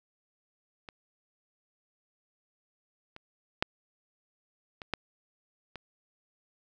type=clicks; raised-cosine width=0.3 ms; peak=-27 / -29 / -9 / -25 / -13 / -25 dBFS; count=6; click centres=0.888 / 3.164 / 3.625 / 4.818 / 4.937 / 5.757 s; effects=none